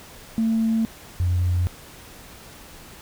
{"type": "tone pair in turn", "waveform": "sine", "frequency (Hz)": [224.3, 89.01], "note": ["A3", "F2"], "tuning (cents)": [34, 33], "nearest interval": "octave + major third", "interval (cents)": 1601, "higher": "first", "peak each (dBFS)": -17, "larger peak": "neither", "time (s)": [[0.38, 0.85], [1.2, 1.67]], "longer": "neither", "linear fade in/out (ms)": 0, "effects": ["tanh soft clip ceiling -14 dBFS", "pink hiss -44 dBFS RMS until 3.01 s"]}